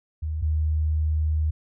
sine tone pair in turn, 77.78 / 77.48 Hz, D#2 / D#2, 0 / -7 cents, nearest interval unison, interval 7 cents, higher first, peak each -25 / -20 dBFS, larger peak second, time 0.22-0.42 / 0.42-1.51 s, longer second, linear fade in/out 10 ms, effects none

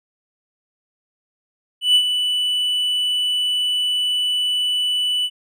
triangle tone with ADSR envelope, 2974 Hz, F#7, 8 cents sharp, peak -8 dBFS, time 1.81-5.3 s, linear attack 140 ms, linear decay 72 ms, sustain -8 dB, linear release 53 ms, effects none

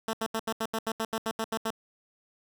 10% pulse tone bursts, 223.2 Hz, A3, 25 cents sharp, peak -20 dBFS, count 13, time 0.08-1.705 s, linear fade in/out 2 ms, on 53 ms, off 78 ms, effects none

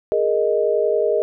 sine chord, Ab suspended second, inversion none, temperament equal, 415.3 / 466.2 / 622.3 Hz, Ab4 / Bb4 / Eb5, 0 / 0 / 0 cents, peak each -20 dBFS, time 0.12-1.22 s, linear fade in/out 0 ms, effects none

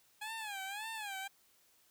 15% pulse tone with vibrato, 830.6 Hz, G#5, in tune, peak -34 dBFS, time 0.21-1.28 s, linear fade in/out 10 ms, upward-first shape sine, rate 1.8 Hz, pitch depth 140 cents each way, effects white hiss -69 dBFS RMS until 1.9 s

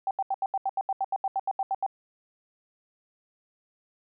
sine tone bursts, 777 Hz, G5, 16 cents flat, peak -24 dBFS, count 16, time 0.07-1.864 s, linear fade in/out 2 ms, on 39 ms, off 78 ms, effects none

